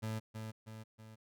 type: tone with echo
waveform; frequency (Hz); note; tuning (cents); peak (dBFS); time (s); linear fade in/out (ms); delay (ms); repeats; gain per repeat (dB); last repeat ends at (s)
30% pulse; 110; A2; 0; -34; 0.02-0.2; 20; 320; 3; -5; 1.16
effects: none